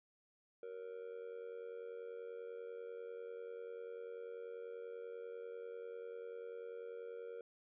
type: tone with amplitude modulation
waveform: triangle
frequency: 467.9 Hz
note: A#4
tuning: 6 cents sharp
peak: -40 dBFS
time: 0.63-7.41 s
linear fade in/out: 2 ms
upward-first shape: sine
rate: 90.2 Hz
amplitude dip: 80%
effects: resampled to 8000 Hz